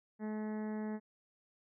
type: harmonic tone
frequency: 214.5 Hz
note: A3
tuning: 44 cents flat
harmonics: 1 / 2 / 3 / 4 / 5 / 6 / 7 / 8 / 9 / 10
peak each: -37 / -45 / -51 / -51 / -60 / -63 / -62 / -58 / -60 / -67 dBFS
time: 0.19-1 s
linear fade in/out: 50 ms
effects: none